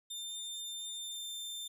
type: tone with pitch glide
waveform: sawtooth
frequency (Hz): 3602 to 3581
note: A7 to A7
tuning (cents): +40 to +30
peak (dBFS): -37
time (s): 0.1-1.68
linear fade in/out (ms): 10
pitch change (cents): -10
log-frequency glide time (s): 1.03-1.3
effects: resampled to 32000 Hz